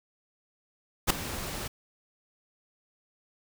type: noise with ADSR envelope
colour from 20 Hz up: pink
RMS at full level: -19 dBFS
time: 1.07-1.68 s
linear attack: 33 ms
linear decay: 4 ms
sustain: -17 dB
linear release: 8 ms
effects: none